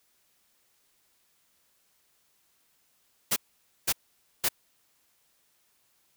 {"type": "noise bursts", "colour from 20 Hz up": "white", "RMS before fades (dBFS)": -25, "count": 3, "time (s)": [3.31, 4.489], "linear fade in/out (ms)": 10, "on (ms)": 53, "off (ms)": 510, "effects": ["white hiss -69 dBFS RMS until 6.16 s"]}